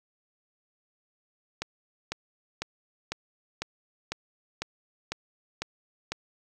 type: click train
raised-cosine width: 0.2 ms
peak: -14 dBFS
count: 10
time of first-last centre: 1.62-6.12 s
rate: 2 Hz
effects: none